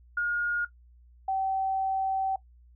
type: tone pair in turn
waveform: sine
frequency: 1428 / 769 Hz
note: F6 / G5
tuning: +38 / -33 cents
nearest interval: major seventh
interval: 1071 cents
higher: first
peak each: -24 / -25 dBFS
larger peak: first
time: 0.17-0.65 / 1.28-2.36 s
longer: second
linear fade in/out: 5 ms
effects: noise-tail reverb RT60 0.1 s tail -17 dB re dry + added 60 Hz sine -53 dBFS peak until 2.75 s